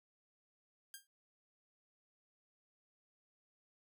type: tone with exponential decay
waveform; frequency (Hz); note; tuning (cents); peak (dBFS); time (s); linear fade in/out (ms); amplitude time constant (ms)
5% pulse; 1604; G6; +39; -34; 0.94-1.07; 1; 28
effects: none